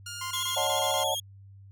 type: tone with pitch glide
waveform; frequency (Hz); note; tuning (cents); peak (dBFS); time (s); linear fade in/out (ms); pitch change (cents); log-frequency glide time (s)
10% pulse; 1414 to 1405.9; F6 to F6; +21 to +11; -28; 0.06-1.04; 5; -10; 0.48-0.85
type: tone bursts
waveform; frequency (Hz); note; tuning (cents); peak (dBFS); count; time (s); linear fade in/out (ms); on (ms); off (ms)
sawtooth; 1043; C6; -6; -30; 7; 0.21-1.036; 5; 100; 21
type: tone with vibrato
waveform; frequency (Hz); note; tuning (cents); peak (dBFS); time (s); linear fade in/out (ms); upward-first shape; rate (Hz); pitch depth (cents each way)
sawtooth; 3300; G#7; -12; -27; 0.33-1.2; 5; sine; 14; 43
type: chord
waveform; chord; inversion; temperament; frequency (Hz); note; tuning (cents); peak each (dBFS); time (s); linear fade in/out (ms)
sine; D# half-diminished seventh; third; equal; 554.4 / 622.3 / 740 / 880; C#5 / D#5 / F#5 / A5; 0 / 0 / 0 / 0; -32; 0.56-1.15; 10
effects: added 98 Hz sine -47 dBFS peak until 1.71 s